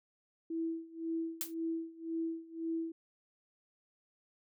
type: tone with tremolo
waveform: sine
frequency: 328.1 Hz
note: E4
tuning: 8 cents flat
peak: -32 dBFS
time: 0.5-2.92 s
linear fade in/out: 5 ms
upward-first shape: sine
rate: 1.9 Hz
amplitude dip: 90%
type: noise with exponential decay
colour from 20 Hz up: blue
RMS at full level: -32 dBFS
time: 1.41-1.54 s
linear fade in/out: 0 ms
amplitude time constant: 28 ms
effects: none